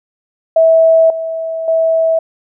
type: tone with level steps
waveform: sine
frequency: 651 Hz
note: E5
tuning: 22 cents flat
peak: -5 / -17 / -9 dBFS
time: 0.56-2.19 s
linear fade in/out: 5 ms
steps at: 1.1 / 1.68 s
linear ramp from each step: 2 ms
effects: none